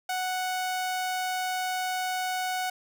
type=tone; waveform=sawtooth; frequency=740 Hz; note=F#5; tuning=in tune; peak=-24 dBFS; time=0.09-2.7 s; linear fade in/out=5 ms; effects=none